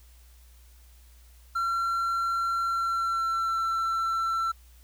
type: tone with pitch glide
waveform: triangle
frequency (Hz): 1363 to 1342.7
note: F6 to E6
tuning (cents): -43 to +31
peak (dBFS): -23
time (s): 1.55-4.52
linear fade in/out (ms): 10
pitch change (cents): -26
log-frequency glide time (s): 2.63-3.61
effects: added 60 Hz sine -51 dBFS peak until 4.83 s + white hiss -61 dBFS RMS until 4.83 s